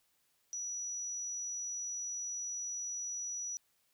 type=tone; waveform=sine; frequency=5870 Hz; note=F#8; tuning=15 cents flat; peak=-37 dBFS; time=0.53-3.57 s; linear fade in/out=0 ms; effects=white hiss -75 dBFS RMS until 3.93 s